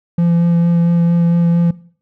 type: tone with vibrato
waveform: triangle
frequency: 170.5 Hz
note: F3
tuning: 41 cents flat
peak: -8 dBFS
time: 0.18-1.71 s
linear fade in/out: 5 ms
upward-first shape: sine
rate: 4.4 Hz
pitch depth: 11 cents each way
effects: noise-tail reverb RT60 0.5 s tail -19 dB re dry

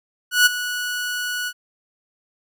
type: tone with ADSR envelope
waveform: sawtooth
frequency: 1470 Hz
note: F#6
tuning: 12 cents flat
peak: -6 dBFS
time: 0.31-1.53 s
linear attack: 150 ms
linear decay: 18 ms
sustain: -14 dB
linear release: 56 ms
effects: none

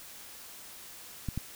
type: clicks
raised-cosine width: 5 ms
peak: -20 dBFS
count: 2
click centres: 1.287 / 1.376 s
effects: white hiss -48 dBFS RMS until 1.55 s

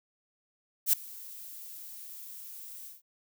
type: noise with ADSR envelope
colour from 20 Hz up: violet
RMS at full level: -21 dBFS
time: 0.86-3.02 s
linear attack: 70 ms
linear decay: 7 ms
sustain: -24 dB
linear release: 160 ms
effects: none

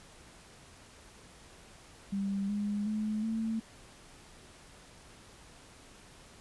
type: tone with pitch steps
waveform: sine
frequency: 197.4 / 205.7 / 214.3 / 223.2 Hz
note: G3 / G#3 / A3 / A3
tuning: +12 / -16 / -45 / +25 cents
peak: -30 dBFS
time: 2.12-3.6 s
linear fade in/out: 10 ms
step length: 370 ms
effects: pink hiss -55 dBFS RMS until 6.4 s + resampled to 24000 Hz

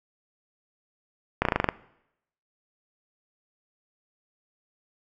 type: slowing click train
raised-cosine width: 0.5 ms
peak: -6 dBFS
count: 8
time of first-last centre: 1.42-1.689 s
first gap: 32 ms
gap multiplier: 1.06
effects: noise-tail reverb RT60 0.8 s tail -20 dB re dry

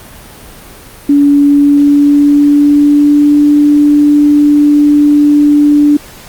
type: tone with pitch glide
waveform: sine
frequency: 285.9 to 293.1 Hz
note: D4 to D4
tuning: -46 to -3 cents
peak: -3 dBFS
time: 1.09-5.97 s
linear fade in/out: 5 ms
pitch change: +43 cents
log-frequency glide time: 1.4-3.49 s
effects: pink hiss -33 dBFS RMS until 6.28 s + Opus 32 kbps

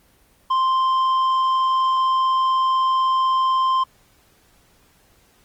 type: tone with tanh clipping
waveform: sine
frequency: 1046 Hz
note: C6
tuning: 1 cent flat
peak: -17 dBFS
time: 0.5-3.84 s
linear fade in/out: 10 ms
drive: 6 dB
effects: pink hiss -57 dBFS RMS until 5.44 s + Opus 24 kbps

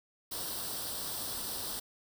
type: noise with comb filter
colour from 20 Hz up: white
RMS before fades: -38 dBFS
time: 0.31-1.8 s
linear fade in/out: 10 ms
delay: 0.22 ms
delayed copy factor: +0.7
effects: none

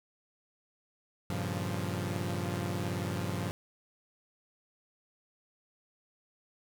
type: chord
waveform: sawtooth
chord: G half-diminished seventh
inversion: none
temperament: equal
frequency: 98 / 116.54 / 138.59 / 174.61 Hz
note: G2 / Bb2 / Db3 / F3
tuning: 0 / 0 / 0 / 0 cents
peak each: -32 / -36 / -36 / -33 dBFS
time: 1.3-3.51 s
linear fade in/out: 0 ms
effects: 10-bit

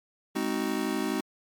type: chord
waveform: square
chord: Ab dominant seventh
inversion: none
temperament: just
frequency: 207.7 / 259.6 / 311.5 / 373.8 Hz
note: Ab3 / C4 / Eb4 / Gb4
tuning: 0 / -13 / +2 / +18 cents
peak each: -34 / -33 / -33 / -34 dBFS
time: 0.35-1.21 s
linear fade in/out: 10 ms
effects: MP3 96 kbps

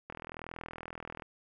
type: click train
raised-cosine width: 0.5 ms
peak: -26 dBFS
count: 47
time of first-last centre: 0.1-1.222 s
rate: 41 Hz
effects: none

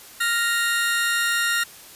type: tone pair together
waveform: sawtooth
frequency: 1398.5 / 1864.7 Hz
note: F6 / A#6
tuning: +2 / 0 cents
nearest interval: perfect fourth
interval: 498 cents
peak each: -19 dBFS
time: 0.2-1.64 s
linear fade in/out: 10 ms
effects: white hiss -44 dBFS RMS until 1.95 s + resampled to 32000 Hz

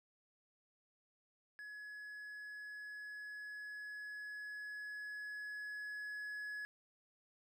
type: tone with level ramp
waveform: triangle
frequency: 1690 Hz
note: G#6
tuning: 30 cents sharp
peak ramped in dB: -46 to -40 dBFS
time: 1.59-6.65 s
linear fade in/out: 0 ms
effects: none

